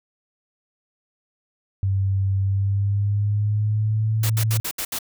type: tone with pitch glide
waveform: sine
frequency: 97.1 to 110.26 Hz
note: G2 to A2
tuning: -16 to +4 cents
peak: -18 dBFS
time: 1.83-4.6 s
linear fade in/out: 0 ms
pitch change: +220 cents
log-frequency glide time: 2.41-4.18 s
type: noise bursts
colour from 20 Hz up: white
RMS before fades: -27 dBFS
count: 6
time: 4.23-4.988 s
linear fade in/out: 5 ms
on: 68 ms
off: 70 ms
effects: none